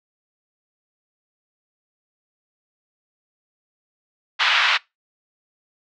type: band-pass noise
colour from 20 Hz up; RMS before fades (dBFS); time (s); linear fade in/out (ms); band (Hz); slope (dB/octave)
white; -18; 4.39-4.78; 20; 950 to 3500; 24
effects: noise-tail reverb RT60 0.2 s tail -23 dB re dry + low-pass 6000 Hz 12 dB/octave